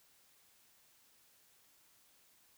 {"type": "silence", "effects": ["white hiss -68 dBFS RMS until 2.57 s"]}